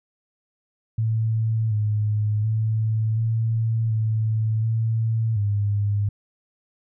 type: tone with pitch steps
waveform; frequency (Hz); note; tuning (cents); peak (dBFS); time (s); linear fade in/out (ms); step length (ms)
sine; 111.5 / 105.9 / 110.1 / 112.9 / 110 / 112.5 / 102.4; A2 / G#2 / A2 / A2 / A2 / A2 / G#2; +23 / +34 / +2 / +45 / 0 / +39 / -24; -19; 0.98-6.09; 5; 730
effects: none